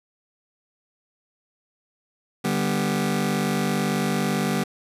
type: chord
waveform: sawtooth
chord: G major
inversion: second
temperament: just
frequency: 147 / 196 / 245 Hz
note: D3 / G3 / B3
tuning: +2 / 0 / -14 cents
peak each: -24 / -20 / -23 dBFS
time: 2.44-4.64 s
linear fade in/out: 10 ms
effects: resampled to 32000 Hz + 8-bit